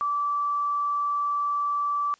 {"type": "tone", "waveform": "sine", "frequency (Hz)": 1160, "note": "D6", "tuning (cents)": -22, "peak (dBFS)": -23, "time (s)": [0.01, 2.14], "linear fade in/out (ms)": 0, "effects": ["white hiss -60 dBFS RMS until 2.19 s", "resampled to 16000 Hz"]}